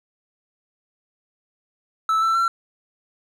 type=tone with pitch steps; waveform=triangle; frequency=1312 / 1333.4 / 1355.1 Hz; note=E6 / E6 / E6; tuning=-9 / +19 / +47 cents; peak=-15 dBFS; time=2.09-2.48 s; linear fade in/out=2 ms; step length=130 ms; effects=none